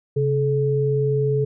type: tone pair together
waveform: sine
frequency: 135.5 / 430.2 Hz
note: C#3 / A4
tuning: -39 / -39 cents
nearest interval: octave + minor sixth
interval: 2000 cents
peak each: -20 dBFS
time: 0.16-1.45 s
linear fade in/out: 10 ms
effects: none